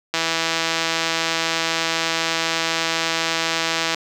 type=click train; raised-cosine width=0.2 ms; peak=-3 dBFS; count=625; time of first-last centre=0.14-3.945 s; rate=164 Hz; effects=high-pass 200 Hz 12 dB/octave + 7-bit